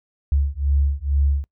sine beating tone pair, 69.3 / 71.5 Hz, C#2 / D2, 0 / -46 cents, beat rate 2.2 Hz, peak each -20 dBFS, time 0.32-1.44 s, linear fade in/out 0 ms, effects noise-tail reverb RT60 0.1 s tail -24 dB re dry

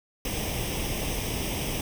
pink noise with comb filter, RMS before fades -30 dBFS, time 0.25-1.81 s, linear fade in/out 2 ms, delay 0.35 ms, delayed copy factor +0.7, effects none

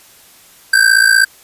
square ring-modulated tone, 1568 Hz, G6, in tune, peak -5 dBFS, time 0.73-1.25 s, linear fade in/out 5 ms, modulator 28.1 Hz, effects white hiss -44 dBFS RMS until 1.43 s + resampled to 32000 Hz

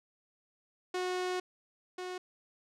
sawtooth tone pair in turn, 365 / 365 Hz, F#4 / F#4, -24 / -24 cents, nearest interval unison, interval 0 cents, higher neither, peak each -28 / -34 dBFS, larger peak first, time 0.94-1.4 / 1.98-2.18 s, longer first, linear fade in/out 5 ms, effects low-pass 7000 Hz 12 dB/octave

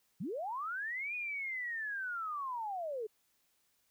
sine linear two-way sweep, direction up then down, 138.59 to 2480 to 411 Hz, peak -36 dBFS, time 0.2-3.07 s, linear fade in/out 10 ms, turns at 1.15 s, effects white hiss -75 dBFS RMS until 3.9 s

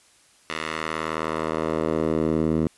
10% pulse tone with band-pass filter sweep, 79.4 Hz, D#2, 36 cents sharp, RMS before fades -25 dBFS, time 0.5-2.67 s, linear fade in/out 0 ms, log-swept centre 2300 to 240 Hz, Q 0.96, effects white hiss -57 dBFS RMS until 2.77 s + resampled to 24000 Hz

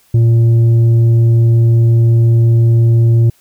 sine tone with tanh clipping, 115.7 Hz, A#2, 13 cents flat, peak -7 dBFS, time 0.14-3.3 s, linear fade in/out 5 ms, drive 5 dB, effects white hiss -52 dBFS RMS until 3.4 s

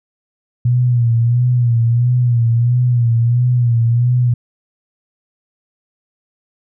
sine tone with vibrato, 120 Hz, B2, 49 cents flat, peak -10 dBFS, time 0.65-4.34 s, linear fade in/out 5 ms, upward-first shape sine, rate 1.5 Hz, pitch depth 64 cents each way, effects none

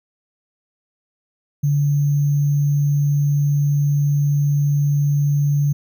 sine tone with sample-and-hold, 144.2 Hz, D3, 31 cents flat, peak -14 dBFS, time 1.63-5.73 s, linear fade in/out 10 ms, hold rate 6300 Hz, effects none

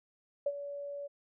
sine tone with ADSR envelope, 570 Hz, C#5, 48 cents sharp, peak -26 dBFS, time 0.46-1.08 s, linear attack 6 ms, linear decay 48 ms, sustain -12 dB, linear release 21 ms, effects none

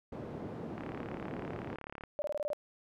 white band-pass noise, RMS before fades -42 dBFS, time 0.12-1.76 s, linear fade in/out 5 ms, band 110 to 380 Hz, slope 12 dB/octave
click train, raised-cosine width 0.5 ms, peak -28 dBFS, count 46, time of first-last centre 0.78-2.037 s, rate 35.8 Hz
sine tone bursts, 592 Hz, D5, 14 cents sharp, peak -32 dBFS, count 7, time 2.19-2.532 s, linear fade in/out 0 ms, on 30 ms, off 22 ms
effects none

